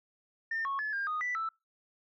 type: tone with pitch steps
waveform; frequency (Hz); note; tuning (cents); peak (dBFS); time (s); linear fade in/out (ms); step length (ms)
sine; 1808 / 1101 / 1719 / 1605 / 1239 / 1976 / 1321; A6 / C#6 / A6 / G6 / D#6 / B6 / E6; +47 / -12 / -41 / +40 / -8 / 0 / +3; -30; 0.51-1.49; 5; 140
effects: noise-tail reverb RT60 0.2 s tail -24 dB re dry + tanh soft clip ceiling -27 dBFS